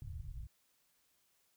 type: low-pass noise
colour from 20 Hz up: pink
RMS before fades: -45 dBFS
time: 0.02-0.47 s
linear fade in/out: 2 ms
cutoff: 130 Hz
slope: 48 dB/octave
effects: white hiss -75 dBFS RMS until 1.56 s